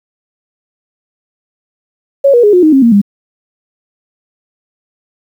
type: tone with pitch steps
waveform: sine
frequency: 554.4 / 479.9 / 415.3 / 359.5 / 311.1 / 269.3 / 233.1 / 201.8 Hz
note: C#5 / B4 / G#4 / F#4 / D#4 / C#4 / A#3 / G#3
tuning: 0 / -50 / 0 / -50 / 0 / -50 / 0 / -49 cents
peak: -3 dBFS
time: 2.24-3.016 s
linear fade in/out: 10 ms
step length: 97 ms
effects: 7-bit